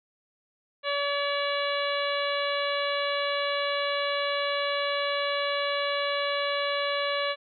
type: harmonic tone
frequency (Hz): 570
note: C#5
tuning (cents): +48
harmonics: 1 / 2 / 3 / 4 / 5 / 6 / 7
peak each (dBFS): -29 / -32 / -34 / -35 / -36 / -37 / -37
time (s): 0.83-7.36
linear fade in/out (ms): 50
effects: none